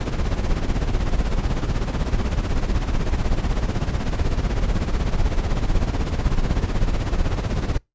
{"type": "noise with tremolo", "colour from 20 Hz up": "brown", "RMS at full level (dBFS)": -18, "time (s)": [0, 7.78], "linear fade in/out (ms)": 10, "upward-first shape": "sine", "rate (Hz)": 16, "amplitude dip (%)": 65, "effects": ["noise-tail reverb RT60 0.2 s tail -26 dB re dry", "resampled to 16000 Hz"]}